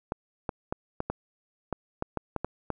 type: clicks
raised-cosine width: 1 ms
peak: -15 dBFS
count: 11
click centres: 0.121 / 0.492 / 0.725 / 1.004 / 1.1 / 1.727 / 2.024 / 2.173 / 2.363 / 2.446 / 2.703 s
effects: none